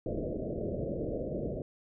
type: low-pass noise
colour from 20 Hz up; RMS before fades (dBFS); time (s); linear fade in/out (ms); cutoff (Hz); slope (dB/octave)
white; -35; 0.06-1.62; 2; 630; 96
effects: none